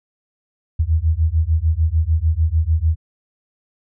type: beating tone pair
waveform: sine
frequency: 77.1 / 83.8 Hz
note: D#2 / E2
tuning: -15 / +29 cents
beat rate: 6.7 Hz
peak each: -17 dBFS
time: 0.79-2.96 s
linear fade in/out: 10 ms
effects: none